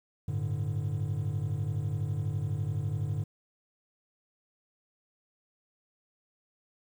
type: chord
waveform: triangle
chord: G suspended second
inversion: none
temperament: equal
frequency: 98 / 110 / 146.83 Hz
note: G2 / A2 / D3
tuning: 0 / 0 / 0 cents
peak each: -31 dBFS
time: 0.28-3.24 s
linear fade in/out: 5 ms
effects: tanh soft clip ceiling -20 dBFS + 10-bit